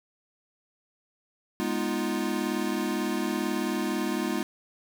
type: chord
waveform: square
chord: F half-diminished seventh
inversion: first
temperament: equal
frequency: 207.7 / 246.9 / 311.1 / 349.2 Hz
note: Ab3 / Cb4 / Eb4 / F4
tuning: 0 / 0 / 0 / 0 cents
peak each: -33 dBFS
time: 1.6-4.43 s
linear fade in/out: 0 ms
effects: none